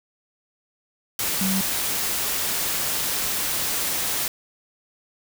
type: tone in noise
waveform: sine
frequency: 191.3 Hz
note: G3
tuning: 42 cents flat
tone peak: -22 dBFS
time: 1.41-1.61 s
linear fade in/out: 2 ms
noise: white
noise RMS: -25 dBFS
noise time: 1.19-4.28 s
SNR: 0 dB
effects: none